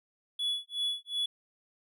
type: tone with tremolo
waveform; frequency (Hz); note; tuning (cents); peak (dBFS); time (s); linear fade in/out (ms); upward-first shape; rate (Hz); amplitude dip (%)
triangle; 3404; G#7; +42; -26; 0.39-1.26; 5; sine; 2.7; 100
effects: none